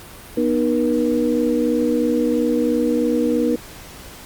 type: tone cluster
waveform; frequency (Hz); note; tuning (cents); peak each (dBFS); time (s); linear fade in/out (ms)
sine; 244.1 / 307.1 / 478.8; B3 / D#4 / A#4; -20 / -23 / +46; -20; 0.37-3.56; 5
effects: pink hiss -39 dBFS RMS until 4.25 s + Opus 48 kbps